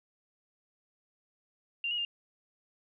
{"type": "tone with pitch steps", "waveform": "sine", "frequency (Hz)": [2781, 2894, 2807], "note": ["F7", "F#7", "F7"], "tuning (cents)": [-8, -39, 8], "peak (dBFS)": -30, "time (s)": [1.84, 2.05], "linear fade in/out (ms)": 2, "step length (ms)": 70, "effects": []}